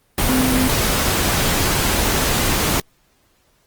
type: tone in noise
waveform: sine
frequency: 257.5 Hz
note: C4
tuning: 28 cents flat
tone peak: -16 dBFS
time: 0.29-0.68 s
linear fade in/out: 2 ms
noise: pink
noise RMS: -18 dBFS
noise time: 0.18-2.8 s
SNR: -1 dB
effects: pink hiss -60 dBFS RMS until 3.66 s + Opus 24 kbps